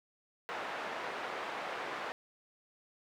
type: band-pass noise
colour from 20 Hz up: pink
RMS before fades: -40 dBFS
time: 0.49-2.12 s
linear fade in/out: 0 ms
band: 570 to 2000 Hz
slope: 12 dB/octave
effects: none